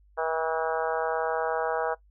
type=harmonic tone with a mistuned harmonic; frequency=161.1 Hz; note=E3; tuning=39 cents flat; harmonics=3 / 4 / 5 / 6 / 7 / 8 / 9 / 10; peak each=-30 / -31 / -32 / -35 / -37 / -37 / -37 / -41 dBFS; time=0.17-1.95 s; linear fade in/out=20 ms; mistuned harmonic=9; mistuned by=+17 cents; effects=noise-tail reverb RT60 0.1 s tail -18 dB re dry + added 50 Hz sine -56 dBFS peak until 2.1 s